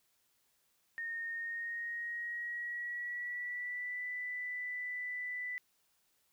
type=tone with pitch glide; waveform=sine; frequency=1842 to 1985.6 Hz; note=A#6 to B6; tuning=-21 to +9 cents; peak=-37 dBFS; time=0.98-5.58 s; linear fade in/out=0 ms; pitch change=+130 cents; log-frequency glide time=1.33-4.05 s; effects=white hiss -75 dBFS RMS until 6.32 s